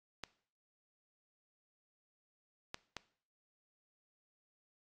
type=clicks; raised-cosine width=0.2 ms; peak=-23 dBFS; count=3; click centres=0.237 / 2.744 / 2.967 s; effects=noise-tail reverb RT60 0.5 s tail -20 dB re dry + AAC 32 kbps